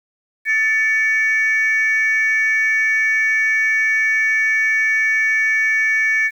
sine tone pair together, 1760 / 2253 Hz, A6 / C#7, 0 / +28 cents, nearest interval major third, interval 428 cents, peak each -15 / -16 dBFS, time 0.45-6.31 s, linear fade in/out 50 ms, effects tanh soft clip ceiling -9 dBFS + 8-bit

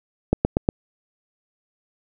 click train, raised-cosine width 2 ms, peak -3 dBFS, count 4, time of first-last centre 0.33-0.689 s, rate 8.36 Hz, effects none

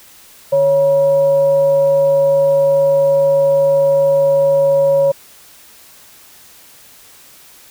sine tone with frequency modulation, 554.4 Hz, C#5, in tune, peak -9 dBFS, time 0.52-5.12 s, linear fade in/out 10 ms, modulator 404 Hz, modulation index 0.24, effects white hiss -43 dBFS RMS until 7.7 s

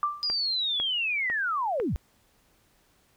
sine tone with exponential decay, 1178 Hz, D6, 5 cents sharp, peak -20 dBFS, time 0.03-0.33 s, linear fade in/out 1 ms, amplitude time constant 65 ms
sine linear sweep, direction down, 4978 to 35.11 Hz, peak -25 dBFS, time 0.23-1.96 s, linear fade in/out 0 ms
click train, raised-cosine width 0.5 ms, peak -21 dBFS, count 4, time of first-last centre 0.3-1.8 s, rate 2 Hz
effects pink hiss -65 dBFS RMS until 3.16 s

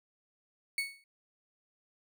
35% pulse tone with exponential decay, 2217 Hz, C#7, in tune, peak -26 dBFS, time 0.78-1.04 s, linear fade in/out 2 ms, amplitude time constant 56 ms, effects none

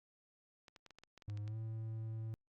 clicks, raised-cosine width 0.2 ms, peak -39 dBFS, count 11, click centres 0.682 / 0.762 / 0.863 / 0.907 / 0.986 / 1.036 / 1.177 / 1.222 / 1.299 / 1.374 / 1.478 s
triangle tone with pitch glide, 103.83 to 111.28 Hz, G#2 to A2, 0 to +20 cents, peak -38 dBFS, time 1.28-2.34 s, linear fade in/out 0 ms, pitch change +120 cents, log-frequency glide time 1.42-1.57 s
effects Opus 48 kbps

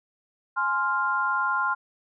sine chord, F minor, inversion first, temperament just, 838.1 / 1047.7 / 1396.9 Hz, Ab5 / C6 / F6, +16 / +2 / 0 cents, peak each -31 / -26 / -25 dBFS, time 0.56-1.75 s, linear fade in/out 20 ms, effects none

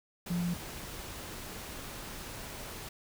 sine tone in noise, 174.61 Hz, F3, in tune, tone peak -29 dBFS, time 0.3-0.54 s, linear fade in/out 5 ms, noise pink, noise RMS -43 dBFS, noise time 0.26-2.89 s, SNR +11 dB, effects none

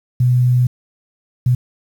sine tone bursts at uneven times, 124.6 Hz, B2, 16 cents sharp, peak -10 dBFS, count 2, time 0.2-0.67 / 1.46-1.55 s, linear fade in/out 5 ms, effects 7-bit

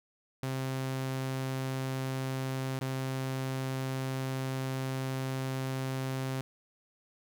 sawtooth tone with dropouts, 132.1 Hz, C3, 17 cents sharp, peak -28 dBFS, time 0.43-6.41 s, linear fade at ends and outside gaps 0 ms, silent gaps 2.79-2.812 s, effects none

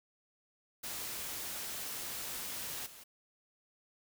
white noise with level steps, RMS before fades -41 / -53 dBFS, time 0.83-3.04 s, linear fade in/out 10 ms, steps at 2.86 s, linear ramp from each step 5 ms, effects none

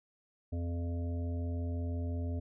harmonic tone, 85.7 Hz, F2, 32 cents flat, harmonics 1 / 3 / 5 / 7 / 8, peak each -33 / -41 / -49 / -49 / -55 dBFS, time 0.52-2.4 s, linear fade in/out 10 ms, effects none

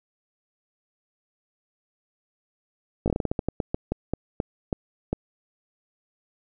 slowing click train, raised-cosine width 2 ms, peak -11 dBFS, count 17, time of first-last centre 3.06-5.13 s, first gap 18 ms, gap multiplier 1.23, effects none

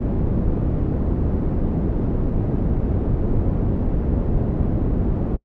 pink low-pass noise, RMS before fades -20 dBFS, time 0-5.37 s, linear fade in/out 20 ms, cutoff 330 Hz, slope 12 dB/octave, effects noise-tail reverb RT60 0.1 s tail -23 dB re dry

